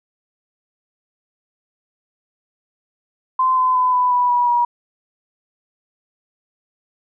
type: tone with pitch steps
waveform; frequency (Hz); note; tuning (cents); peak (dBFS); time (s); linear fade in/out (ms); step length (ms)
sine; 1033 / 1020.5 / 1008.2 / 996.1 / 984.1 / 972.2 / 960.5; C6 / C6 / B5 / B5 / B5 / B5 / B5; -22 / -44 / +35 / +15 / -6 / -28 / -48; -13; 3.39-4.65; 5; 180
effects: none